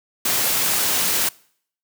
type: noise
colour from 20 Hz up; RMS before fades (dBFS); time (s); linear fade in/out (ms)
white; -20; 0.25-1.29; 5
effects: noise-tail reverb RT60 0.6 s tail -24 dB re dry + high-pass 100 Hz 12 dB/octave